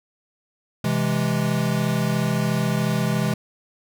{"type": "chord", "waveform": "square", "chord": "C augmented", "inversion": "none", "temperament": "equal", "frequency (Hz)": [130.81, 164.81, 207.7], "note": ["C3", "E3", "G#3"], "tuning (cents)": [0, 0, 0], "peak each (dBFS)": -25, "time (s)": [0.84, 3.34], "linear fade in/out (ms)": 5, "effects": []}